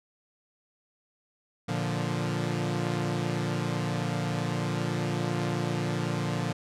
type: chord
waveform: sawtooth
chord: Bb major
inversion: none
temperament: equal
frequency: 116.54 / 146.83 / 174.61 Hz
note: Bb2 / D3 / F3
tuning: 0 / 0 / 0 cents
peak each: -28 / -28 / -28 dBFS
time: 1.68-6.53 s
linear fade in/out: 10 ms
effects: low-pass 8000 Hz 12 dB/octave